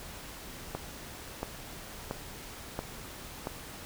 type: click train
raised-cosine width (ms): 1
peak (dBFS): -19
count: 5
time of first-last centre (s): 0.75-3.471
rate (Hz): 1.47
effects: pink hiss -45 dBFS RMS until 3.85 s